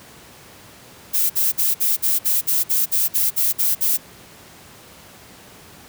violet noise bursts, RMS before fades -18 dBFS, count 13, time 1.13-3.976 s, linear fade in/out 20 ms, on 170 ms, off 53 ms, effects pink hiss -44 dBFS RMS until 5.88 s + high-pass 80 Hz 12 dB/octave

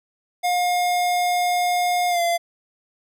square tone with pitch glide, 713 to 686.7 Hz, F5 to F5, +36 to -29 cents, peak -19 dBFS, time 0.43-2.38 s, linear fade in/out 20 ms, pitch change -65 cents, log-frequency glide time 2.09-2.21 s, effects none

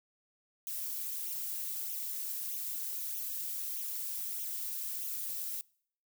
violet noise with flanger, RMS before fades -38 dBFS, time 0.67-5.61 s, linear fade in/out 0 ms, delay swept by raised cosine 0.31 to 4.41 ms, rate 1.6 Hz, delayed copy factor +0.7, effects noise-tail reverb RT60 0.6 s tail -25 dB re dry

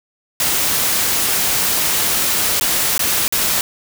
white noise with dropouts, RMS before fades -17 dBFS, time 0.4-3.61 s, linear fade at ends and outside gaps 1 ms, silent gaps 2.598-2.61 / 2.979-2.993 / 3.28-3.324 s, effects none

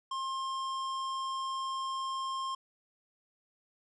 sine tone with hard clipping, 1063 Hz, C6, 27 cents sharp, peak -35 dBFS, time 0.11-2.55 s, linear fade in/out 5 ms, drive 13 dB, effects resampled to 24000 Hz

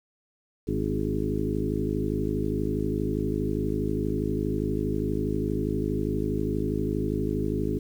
harmonic tone with a mistuned harmonic, 52.4 Hz, G#1, 16 cents sharp, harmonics 1 / 2 / 3 / 4 / 5 / 6 / 7 / 8, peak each -33 / -33 / -33 / -33 / -33 / -33 / -33 / -33 dBFS, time 0.67-7.79 s, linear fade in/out 10 ms, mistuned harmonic 6, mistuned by -31 cents, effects 9-bit

